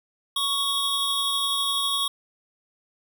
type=tone cluster; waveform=square; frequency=1113 / 3351 / 3711 Hz; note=C#6 / G#7 / A#7; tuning=+7 / +15 / -9 cents; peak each=-30 / -26 / -29 dBFS; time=0.36-2.08 s; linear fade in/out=5 ms; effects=none